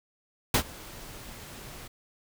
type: noise with ADSR envelope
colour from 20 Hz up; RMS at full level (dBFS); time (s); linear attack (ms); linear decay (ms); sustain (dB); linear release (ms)
pink; -20; 0.54-1.88; 4; 81; -24; 10
effects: none